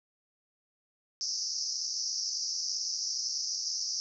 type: band-pass noise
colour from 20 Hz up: pink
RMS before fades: -34 dBFS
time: 1.21-4 s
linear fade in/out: 0 ms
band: 4900 to 6000 Hz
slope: 96 dB/octave
effects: none